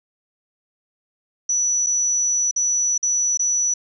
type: tone with dropouts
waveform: sine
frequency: 5920 Hz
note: F#8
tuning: in tune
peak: -17 dBFS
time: 1.49-3.74 s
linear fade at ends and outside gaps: 5 ms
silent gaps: 1.864-1.867 / 2.512-2.561 / 2.979-3.028 / 3.374-3.393 s
effects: none